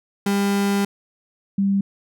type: tone pair in turn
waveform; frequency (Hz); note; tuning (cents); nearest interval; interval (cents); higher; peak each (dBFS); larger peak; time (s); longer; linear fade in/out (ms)
35% pulse / sine; 200 / 197.25; G3 / G3; +35 / +11; unison; 24; first; -16; neither; 0.26-0.85 / 1.58-1.81; first; 5
effects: none